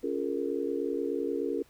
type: chord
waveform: sine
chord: Bb minor seventh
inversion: first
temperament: just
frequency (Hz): 279.7 / 349.6 / 419.5 / 466.2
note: Db4 / F4 / Ab4 / Bb4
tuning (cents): +16 / +2 / +17 / 0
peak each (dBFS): -34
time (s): 0.03-1.63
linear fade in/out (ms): 10
effects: pink hiss -62 dBFS RMS until 1.69 s